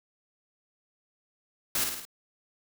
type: noise with echo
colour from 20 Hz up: white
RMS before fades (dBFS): -28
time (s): 1.75-1.84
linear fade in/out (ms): 2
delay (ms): 53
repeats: 4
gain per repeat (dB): -4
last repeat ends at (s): 2.052
effects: none